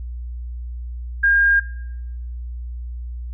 sine tone, 1614 Hz, G#6, 50 cents flat, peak -12 dBFS, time 1.23-1.6 s, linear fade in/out 10 ms, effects noise-tail reverb RT60 0.9 s tail -20 dB re dry + added 60 Hz sine -27 dBFS peak until 3.33 s

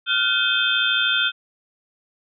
sine tone cluster, 1404 / 1517 / 2554 / 3178 / 3539 Hz, F6 / F#6 / D#7 / G7 / A7, +9 / +43 / +45 / +23 / +9 cents, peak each -23 / -25 / -26 / -23 / -23 dBFS, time 0.06-1.32 s, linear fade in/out 50 ms, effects none

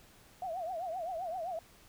sine tone with vibrato, 699 Hz, F5, 1 cent sharp, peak -35 dBFS, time 0.42-1.59 s, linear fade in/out 2 ms, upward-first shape triangle, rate 7.7 Hz, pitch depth 190 cents each way, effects pink hiss -60 dBFS RMS until 1.88 s

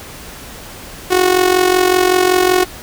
sawtooth tone with amplitude modulation, 366.3 Hz, F#4, 17 cents flat, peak -3 dBFS, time 1.1-2.65 s, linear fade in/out 20 ms, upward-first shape sine, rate 45.3 Hz, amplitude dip 70%, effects pink hiss -33 dBFS RMS until 2.82 s

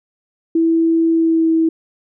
sine tone with pitch glide, 328.6 to 324.5 Hz, E4 to E4, -5 to -27 cents, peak -11 dBFS, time 0.55-1.69 s, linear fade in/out 5 ms, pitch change -22 cents, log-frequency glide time 1.12-1.49 s, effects none

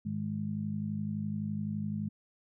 harmonic tone, 51.8 Hz, G#1, 4 cents flat, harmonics 2 / 3 / 4, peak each -39 / -38 / -34 dBFS, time 0.05-2.09 s, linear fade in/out 10 ms, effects none

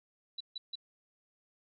sine tone bursts, 3951 Hz, B7, in tune, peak -37 dBFS, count 3, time 0.38-0.755 s, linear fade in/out 5 ms, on 25 ms, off 150 ms, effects none

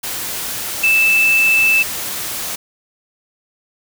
sine tone in noise, 2637 Hz, E7, in tune, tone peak -10 dBFS, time 0.83-1.83 s, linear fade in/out 10 ms, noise white, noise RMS -24 dBFS, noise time 0.03-2.56 s, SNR +11 dB, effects none

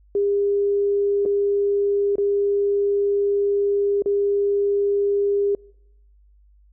sine tone with dropouts, 403.4 Hz, G4, 50 cents sharp, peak -17 dBFS, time 0.15-5.55 s, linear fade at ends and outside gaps 2 ms, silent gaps 1.253-1.259 / 2.156-2.182 / 4.022-4.059 s, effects noise-tail reverb RT60 0.9 s tail -26 dB re dry + added 50 Hz sine -51 dBFS peak until 6.72 s

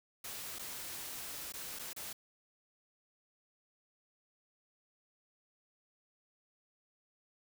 white noise with dropouts, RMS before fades -44 dBFS, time 0.24-2.13 s, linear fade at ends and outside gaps 5 ms, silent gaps 0.587-0.592 / 1.523-1.537 / 1.789-1.793 / 1.932-1.963 s, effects none

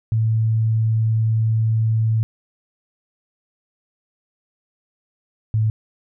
sine tone pair in turn, 111.3 / 109.39 Hz, A2 / A2, +20 / -10 cents, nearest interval unison, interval 30 cents, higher first, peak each -15 dBFS, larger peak neither, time 0.12-2.23 / 5.54-5.7 s, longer first, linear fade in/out 0 ms, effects none

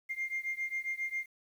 sine beating tone pair, 2107 / 2114.4 Hz, C7 / C7, +12 / +18 cents, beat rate 7.4 Hz, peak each -35 / -36 dBFS, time 0.09-1.26 s, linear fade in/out 20 ms, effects tanh soft clip ceiling -28 dBFS + 10-bit

